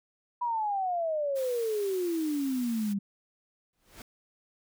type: exponential sweep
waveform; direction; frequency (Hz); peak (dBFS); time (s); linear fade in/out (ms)
sine; down; 984 to 195.3; -27; 0.41-2.99; 10
type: high-pass noise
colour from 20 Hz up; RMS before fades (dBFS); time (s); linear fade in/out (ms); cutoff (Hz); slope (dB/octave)
white; -46; 1.35-2.94; 20; 710; 12
type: noise with exponential growth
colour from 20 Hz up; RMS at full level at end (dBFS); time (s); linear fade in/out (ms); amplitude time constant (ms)
pink; -43; 3.73-4.02; 2; 61
effects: none